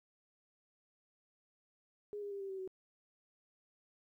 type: tone with pitch steps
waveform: sine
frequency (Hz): 413.8 / 406 / 398.3 / 390.8 / 383.4 / 376.2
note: G#4 / G#4 / G4 / G4 / G4 / F#4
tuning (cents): -6 / -39 / +28 / -5 / -38 / +29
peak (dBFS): -40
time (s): 2.13-2.676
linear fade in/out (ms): 0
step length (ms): 91
effects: 13-bit